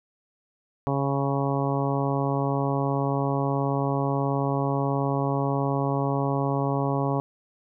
harmonic tone, 138.59 Hz, C#3, in tune, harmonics 1 / 2 / 3 / 4 / 5 / 6 / 7 / 8, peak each -26 / -29 / -31 / -32 / -33 / -34 / -34 / -35 dBFS, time 0.87-7.2 s, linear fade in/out 0 ms, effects none

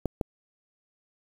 clicks, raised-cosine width 2 ms, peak -13 dBFS, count 2, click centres 0.057 / 0.212 s, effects 7-bit

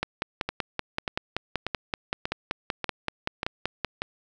two click trains, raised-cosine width 0.3 ms, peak -10 / -12 dBFS, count 21 / 7, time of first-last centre 0.03-3.847 / 0.49-4.019 s, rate 5.24 / 1.7 Hz, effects none

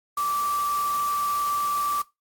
sine tone in noise, 1165 Hz, D6, 14 cents flat, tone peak -23 dBFS, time 0.17-2.02 s, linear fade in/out 5 ms, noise white, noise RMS -37 dBFS, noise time 0.17-2.02 s, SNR +11 dB, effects noise-tail reverb RT60 0.2 s tail -18 dB re dry + AAC 64 kbps

